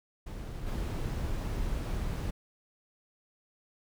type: noise with level steps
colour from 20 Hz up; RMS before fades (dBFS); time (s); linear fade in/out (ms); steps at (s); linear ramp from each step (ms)
brown; -39 / -33; 0.26-2.31; 10; 0.66; 20
effects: none